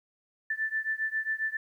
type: beating tone pair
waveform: sine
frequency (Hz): 1760 / 1767.4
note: A6 / A6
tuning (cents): 0 / +7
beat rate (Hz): 7.4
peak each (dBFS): -31 / -32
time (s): 0.5-1.57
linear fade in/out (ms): 5
effects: 11-bit